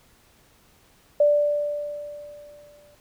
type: tone with exponential decay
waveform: sine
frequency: 587 Hz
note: D5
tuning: 1 cent flat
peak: -13 dBFS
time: 1.2-2.95 s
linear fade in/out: 5 ms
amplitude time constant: 380 ms
effects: pink hiss -58 dBFS RMS until 3 s